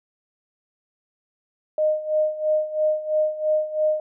sine tone with tremolo, 616 Hz, D#5, 17 cents flat, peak -16 dBFS, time 1.78-4 s, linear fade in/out 2 ms, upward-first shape sine, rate 3 Hz, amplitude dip 80%, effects none

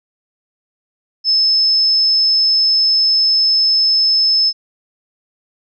sine tone, 5230 Hz, E8, 15 cents flat, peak -10 dBFS, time 1.24-4.53 s, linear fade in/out 50 ms, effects none

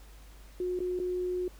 sine tone with dropouts, 361.9 Hz, F#4, 38 cents flat, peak -29 dBFS, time 0.6-1.48 s, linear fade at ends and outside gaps 2 ms, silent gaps 0.791-0.803 / 0.991-0.999 s, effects added 50 Hz sine -49 dBFS peak until 1.59 s + pink hiss -58 dBFS RMS until 1.59 s

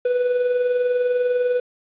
triangle tone with tremolo, 493.9 Hz, B4, in tune, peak -13 dBFS, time 0.05-1.6 s, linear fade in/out 5 ms, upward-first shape triangle, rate 20 Hz, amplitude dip 50%, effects resampled to 8000 Hz + 8-bit

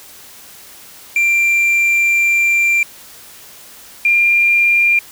triangle / sine tone pair in turn, 2368 / 2394 Hz, D7 / D7, +14 / +33 cents, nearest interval unison, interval 19 cents, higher second, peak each -9 dBFS, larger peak neither, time 1.16-2.83 / 4.05-4.99 s, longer first, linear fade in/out 2 ms, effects white hiss -39 dBFS RMS until 5.11 s

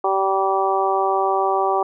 harmonic tone, 193.2 Hz, G3, 25 cents flat, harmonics 2 / 3 / 4 / 5 / 6, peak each -22 / -26 / -20 / -25 / -24 dBFS, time 0.04-1.83 s, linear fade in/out 5 ms, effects none

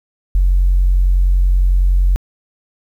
sine tone, 45.38 Hz, F#1, 33 cents flat, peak -8 dBFS, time 0.35-2.16 s, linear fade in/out 0 ms, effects tanh soft clip ceiling -5 dBFS + 8-bit

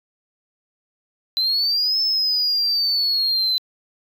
triangle exponential two-way sweep, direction up then down, 4025 to 5274 to 4025 Hz, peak -15 dBFS, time 1.37-3.58 s, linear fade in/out 0 ms, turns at 2.01 s, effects tanh soft clip ceiling -13 dBFS

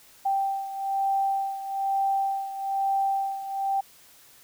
sine beating tone pair, 783 / 784.1 Hz, G5 / G5, -2 / 0 cents, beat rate 1.1 Hz, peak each -25 / -30 dBFS, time 0.25-3.81 s, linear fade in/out 10 ms, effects white hiss -54 dBFS RMS until 4.43 s

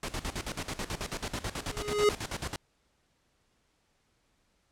pink noise with tremolo, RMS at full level -34 dBFS, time 0.03-2.56 s, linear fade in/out 2 ms, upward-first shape square, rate 9.2 Hz, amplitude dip 80%
square tone with exponential growth, 416.3 Hz, G#4, 4 cents sharp, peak -19 dBFS, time 1.58-2.09 s, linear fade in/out 1 ms, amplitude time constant 110 ms
effects pink hiss -72 dBFS RMS until 4.71 s + low-pass 9000 Hz 12 dB/octave

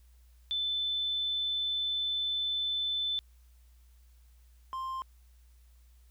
sine / triangle tone pair in turn, 3520 / 1049.8 Hz, A7 / C6, 0 / +5 cents, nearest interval octave + major sixth, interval 2095 cents, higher first, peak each -29 / -32 dBFS, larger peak first, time 0.51-3.19 / 4.73-5.02 s, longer first, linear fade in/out 0 ms, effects added 60 Hz sine -56 dBFS peak until 6.1 s + white hiss -71 dBFS RMS until 6.1 s

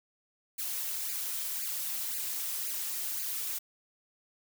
blue noise with flanger, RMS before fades -35 dBFS, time 0.58-3.59 s, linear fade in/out 10 ms, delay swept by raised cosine 0.43 to 5.33 ms, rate 1.9 Hz, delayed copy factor +0.8, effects none

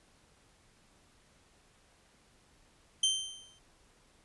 sawtooth tone with exponential decay, 3121 Hz, G7, 8 cents flat, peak -20 dBFS, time 3.03-3.59 s, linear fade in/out 5 ms, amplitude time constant 120 ms, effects pink hiss -65 dBFS RMS until 4.24 s + resampled to 24000 Hz

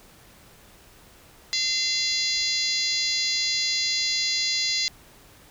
harmonic tone with a mistuned harmonic, 686 Hz, F5, 31 cents flat, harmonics 3 / 4 / 5 / 6 / 7 / 8 / 9 / 10, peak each -31 / -37 / -33 / -27 / -27 / -37 / -33 / -35 dBFS, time 1.53-4.88 s, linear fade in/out 0 ms, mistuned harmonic 8, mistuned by -23 cents, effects pink hiss -52 dBFS RMS until 5.5 s

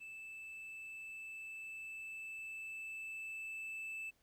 triangle tone with level ramp, 2634 Hz, E7, 2 cents flat, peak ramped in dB -46 to -40 dBFS, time 0-4.11 s, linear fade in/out 20 ms, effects pink hiss -75 dBFS RMS until 4.22 s

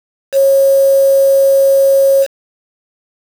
sine tone with quantisation, 546 Hz, C#5, 26 cents flat, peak -6 dBFS, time 0.32-2.27 s, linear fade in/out 50 ms, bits 4, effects none

